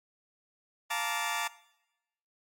20% pulse chord, Bb major seventh, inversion second, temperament just, 699.2 / 874.1 / 932.3 / 1165.4 Hz, F5 / A5 / Bb5 / D6, +2 / -12 / 0 / -14 cents, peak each -34 / -30 / -31 / -31 dBFS, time 0.9-1.48 s, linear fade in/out 10 ms, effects noise-tail reverb RT60 0.9 s tail -19 dB re dry + MP3 64 kbps

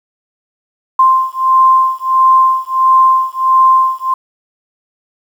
sine beating tone pair, 1046.5 / 1048 Hz, C6 / C6, 0 / +2 cents, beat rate 1.5 Hz, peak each -10 dBFS, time 0.99-4.14 s, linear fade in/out 5 ms, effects 7-bit

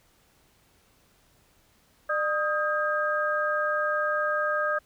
sine tone cluster, 600 / 1252 / 1607 Hz, D5 / D#6 / G6, +37 / +10 / +43 cents, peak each -28 dBFS, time 2.09-4.79 s, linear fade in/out 10 ms, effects pink hiss -63 dBFS RMS until 4.85 s

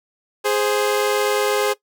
sawtooth tone pair together, 414.9 / 523.3 Hz, G#4 / C5, -2 / 0 cents, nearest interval major third, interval 402 cents, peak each -15 / -18 dBFS, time 0.44-1.74 s, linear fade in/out 20 ms, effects noise-tail reverb RT60 0.1 s tail -18 dB re dry

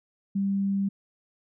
sine tone, 197.1 Hz, G3, 10 cents sharp, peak -23 dBFS, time 0.35-0.89 s, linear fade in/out 10 ms, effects none

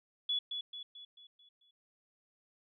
sine tone with echo, 3409 Hz, G#7, 45 cents sharp, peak -30 dBFS, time 0.29-0.39 s, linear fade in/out 5 ms, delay 220 ms, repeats 6, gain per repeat -6 dB, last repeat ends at 1.71 s, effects none

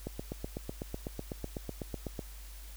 click train, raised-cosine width 2 ms, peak -23 dBFS, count 18, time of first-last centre 0.07-2.192 s, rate 8.01 Hz, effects added 50 Hz sine -45 dBFS peak until 2.76 s + white hiss -54 dBFS RMS until 2.76 s

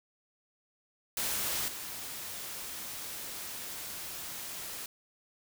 white noise with level steps, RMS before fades -33 / -41 dBFS, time 1.17-4.86 s, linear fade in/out 2 ms, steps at 1.68 s, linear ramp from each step 2 ms, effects none

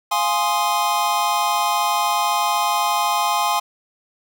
square chord, F minor seventh, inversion none, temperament equal, 698.5 / 830.6 / 1046.5 / 1244.5 Hz, F5 / Ab5 / C6 / Eb6, 0 / 0 / 0 / 0 cents, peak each -27 / -22 / -22 / -27 dBFS, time 0.11-3.6 s, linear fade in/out 10 ms, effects none

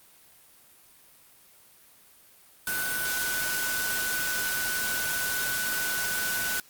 sine tone in noise, 1495 Hz, F#6, 17 cents sharp, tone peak -30 dBFS, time 2.67-6.6 s, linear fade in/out 2 ms, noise white, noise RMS -31 dBFS, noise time 2.67-6.6 s, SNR -2 dB, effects white hiss -56 dBFS RMS until 6.69 s + Opus 32 kbps

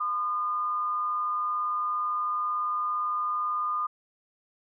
sine tone pair together, 1024.1 / 1217 Hz, C6 / D#6, -37 / -39 cents, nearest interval minor third, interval 298 cents, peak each -37 / -26 dBFS, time 0-3.87 s, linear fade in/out 10 ms, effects none

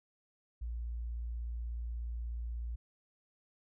sine tone, 58.27 Hz, A#1, in tune, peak -36 dBFS, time 0.61-2.76 s, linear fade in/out 10 ms, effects none

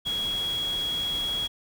sine tone in noise, 3322 Hz, G#7, in tune, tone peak -26 dBFS, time 0.05-1.48 s, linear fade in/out 20 ms, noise pink, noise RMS -39 dBFS, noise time 0.05-1.48 s, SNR +10 dB, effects none

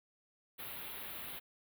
white band-stop noise, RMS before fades -45 dBFS, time 0.58-1.4 s, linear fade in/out 20 ms, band 3900 to 11000 Hz, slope 48 dB/octave, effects none

